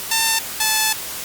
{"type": "tone pair in turn", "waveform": "5% pulse", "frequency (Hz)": [896, 871], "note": ["A5", "A5"], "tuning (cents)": [31, -18], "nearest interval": "unison", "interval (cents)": 49, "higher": "first", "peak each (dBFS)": -4, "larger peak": "neither", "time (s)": [[0.11, 0.39], [0.6, 0.93]], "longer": "second", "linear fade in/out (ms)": 5, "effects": ["white hiss -29 dBFS RMS until 1.24 s", "Opus 48 kbps"]}